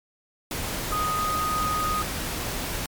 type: tone in noise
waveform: sine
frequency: 1244.5 Hz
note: D#6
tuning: in tune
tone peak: -24 dBFS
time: 0.92-2.02 s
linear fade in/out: 2 ms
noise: pink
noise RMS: -30 dBFS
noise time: 0.51-2.86 s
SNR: +3 dB
effects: MP3 96 kbps